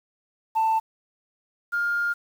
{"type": "tone pair in turn", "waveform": "sine", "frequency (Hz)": [888, 1409.6], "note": ["A5", "F6"], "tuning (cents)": [16, 16], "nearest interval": "minor sixth", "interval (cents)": 800, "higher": "second", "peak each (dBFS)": [-17, -21], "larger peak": "first", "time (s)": [[0.55, 0.8], [1.72, 2.14]], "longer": "second", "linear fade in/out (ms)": 20, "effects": ["tanh soft clip ceiling -17 dBFS", "8-bit"]}